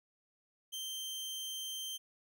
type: tone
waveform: sawtooth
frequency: 3136 Hz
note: G7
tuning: in tune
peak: -36 dBFS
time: 0.72-1.98 s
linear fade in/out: 20 ms
effects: none